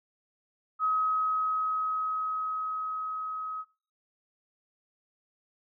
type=tone with level ramp; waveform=sine; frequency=1271 Hz; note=D#6; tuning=36 cents sharp; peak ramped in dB=-23 to -33 dBFS; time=0.79-3.65 s; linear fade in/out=50 ms; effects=noise-tail reverb RT60 0.4 s tail -21 dB re dry